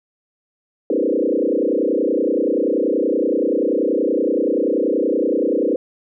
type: tone with frequency modulation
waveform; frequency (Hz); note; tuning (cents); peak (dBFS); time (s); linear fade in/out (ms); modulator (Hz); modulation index
sine; 395.5; G4; +15; -15; 0.9-5.76; 2; 30.5; 4.2
effects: none